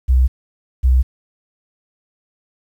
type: tone pair in turn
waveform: sine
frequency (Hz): 63.7 / 63.7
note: C2 / C2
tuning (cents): -46 / -46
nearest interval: unison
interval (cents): 0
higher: neither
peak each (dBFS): -9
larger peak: neither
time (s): 0.08-0.28 / 0.83-1.03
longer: neither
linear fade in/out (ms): 20
effects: 8-bit